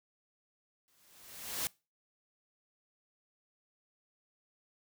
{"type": "noise with exponential growth", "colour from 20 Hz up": "white", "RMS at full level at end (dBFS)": -33, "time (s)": [0.88, 1.67], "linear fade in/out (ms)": 0, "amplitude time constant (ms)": 170, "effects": ["noise-tail reverb RT60 0.3 s tail -24 dB re dry"]}